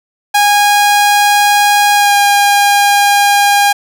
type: tone with pitch glide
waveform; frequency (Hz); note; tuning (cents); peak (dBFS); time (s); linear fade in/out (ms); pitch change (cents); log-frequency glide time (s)
sawtooth; 821 to 811.1; G#5 to G#5; -20 to -41; -3; 0.34-3.73; 10; -21; 1.95-2.15
effects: none